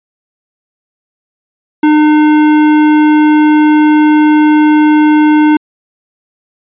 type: tone with tanh clipping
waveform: sine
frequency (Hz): 303.3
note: D#4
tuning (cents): -44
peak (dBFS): -6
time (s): 1.83-5.57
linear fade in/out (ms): 5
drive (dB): 17
effects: resampled to 8000 Hz